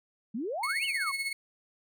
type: exponential two-way sweep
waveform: sine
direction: up then down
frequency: 201.9 to 3063 to 1035 Hz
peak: -31 dBFS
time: 0.34-1.12 s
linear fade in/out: 10 ms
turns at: 0.85 s
type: tone with tremolo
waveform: 35% pulse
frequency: 2188 Hz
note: C#7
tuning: 23 cents flat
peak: -27 dBFS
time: 0.63-1.33 s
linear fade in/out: 5 ms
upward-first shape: sine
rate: 16 Hz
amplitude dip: 60%
effects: none